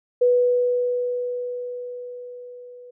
sine tone with level ramp, 491.9 Hz, B4, 7 cents flat, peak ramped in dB -13 to -40 dBFS, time 0.21-2.91 s, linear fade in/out 10 ms, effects none

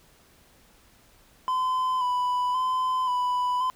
triangle tone with vibrato, 1007 Hz, B5, 33 cents sharp, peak -21 dBFS, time 1.48-3.7 s, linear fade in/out 0 ms, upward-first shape square, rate 0.94 Hz, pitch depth 26 cents each way, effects pink hiss -58 dBFS RMS until 3.75 s

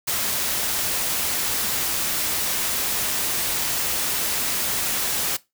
white noise, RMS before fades -24 dBFS, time 0.07-5.37 s, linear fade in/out 10 ms, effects noise-tail reverb RT60 0.2 s tail -19 dB re dry

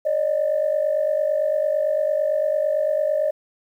sine tone pair together, 564 / 612.9 Hz, C#5 / D#5, +30 / -26 cents, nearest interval minor second, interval 144 cents, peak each -22 / -19 dBFS, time 0.05-3.31 s, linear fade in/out 10 ms, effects tanh soft clip ceiling -12 dBFS + 9-bit

